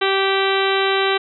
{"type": "harmonic tone with a mistuned harmonic", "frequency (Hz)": 388.5, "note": "G4", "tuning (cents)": -16, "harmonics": [1, 2, 3, 4, 5, 6, 7, 8, 9, 10], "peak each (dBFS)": [-19, -24, -24, -25, -27, -28, -29, -27, -32, -27], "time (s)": [0.01, 1.18], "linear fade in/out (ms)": 10, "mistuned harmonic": 5, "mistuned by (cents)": 15, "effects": []}